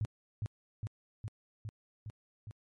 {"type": "tone with echo", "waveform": "sine", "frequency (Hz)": 107, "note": "A2", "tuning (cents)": -48, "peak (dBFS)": -30, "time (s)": [0.01, 0.05], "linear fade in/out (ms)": 0, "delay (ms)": 410, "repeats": 6, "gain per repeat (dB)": -2, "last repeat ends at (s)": 2.51, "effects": ["MP3 48 kbps"]}